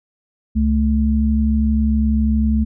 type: tone pair together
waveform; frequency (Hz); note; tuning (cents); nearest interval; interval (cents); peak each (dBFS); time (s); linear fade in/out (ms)
sine; 68.64 / 218.3; C#2 / A3; -16 / -13; octave + minor sixth; 2003; -16; 0.55-2.65; 20
effects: none